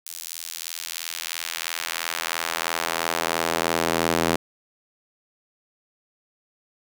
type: tone with high-pass filter sweep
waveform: sawtooth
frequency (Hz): 83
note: E2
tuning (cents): +12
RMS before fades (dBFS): -27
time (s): 0.06-4.36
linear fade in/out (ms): 5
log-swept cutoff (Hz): 6700 to 280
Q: 0.72
effects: none